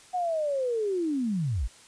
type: linear sweep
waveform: sine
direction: down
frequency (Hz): 740 to 42.07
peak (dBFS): -25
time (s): 0.13-1.68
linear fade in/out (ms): 20
effects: white hiss -53 dBFS RMS until 1.87 s + resampled to 22050 Hz